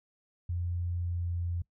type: tone with pitch glide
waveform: sine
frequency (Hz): 87.31 to 86.61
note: F2 to F2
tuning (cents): 0 to -14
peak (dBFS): -30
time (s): 0.49-1.62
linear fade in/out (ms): 5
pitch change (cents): -14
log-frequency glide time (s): 0.98-1.31
effects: noise-tail reverb RT60 0.1 s tail -21 dB re dry